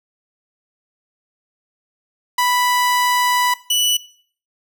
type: tone pair in turn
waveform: sawtooth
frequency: 987.8 / 2960 Hz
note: B5 / F#7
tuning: 0 / 0 cents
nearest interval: octave + perfect fifth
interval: 1900 cents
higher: second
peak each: -11 dBFS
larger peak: neither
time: 2.38-3.54 / 3.7-3.97 s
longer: first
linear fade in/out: 5 ms
effects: noise-tail reverb RT60 0.5 s tail -18 dB re dry